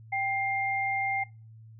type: tone pair together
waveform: sine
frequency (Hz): 784 / 2111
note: G5 / C7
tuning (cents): 0 / +15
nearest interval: octave + perfect fourth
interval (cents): 1715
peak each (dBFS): -29 / -30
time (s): 0.12-1.24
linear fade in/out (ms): 10
effects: noise-tail reverb RT60 0.3 s tail -20 dB re dry + added 111 Hz sine -47 dBFS peak until 1.79 s